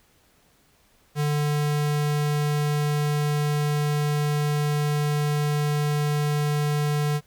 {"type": "tone", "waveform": "square", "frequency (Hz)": 147.9, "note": "D3", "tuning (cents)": 13, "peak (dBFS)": -22, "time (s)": [1.15, 7.21], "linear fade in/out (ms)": 50, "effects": ["pink hiss -61 dBFS RMS until 7.26 s"]}